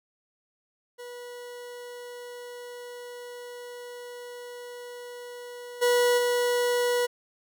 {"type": "tone with level steps", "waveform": "40% pulse", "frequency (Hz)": 487, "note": "B4", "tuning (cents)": -24, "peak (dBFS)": [-38, -19, -22], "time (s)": [0.98, 7.07], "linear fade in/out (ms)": 20, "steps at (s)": [5.81, 6.17], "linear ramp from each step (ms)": 20, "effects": []}